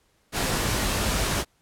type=noise with comb filter; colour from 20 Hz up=pink; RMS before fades=-25 dBFS; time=0.32-1.45 s; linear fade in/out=50 ms; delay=19 ms; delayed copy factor=+0.5; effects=pink hiss -66 dBFS RMS until 1.61 s + low-pass 12000 Hz 12 dB/octave